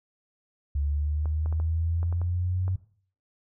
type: exponential sweep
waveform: sine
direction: up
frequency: 71 to 93.8 Hz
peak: -24 dBFS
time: 0.75-2.76 s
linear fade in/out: 5 ms
type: clicks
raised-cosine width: 1 ms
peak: -28 dBFS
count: 8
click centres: 1.257 / 1.46 / 1.526 / 1.6 / 2.03 / 2.126 / 2.216 / 2.68 s
effects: noise-tail reverb RT60 0.5 s tail -17 dB re dry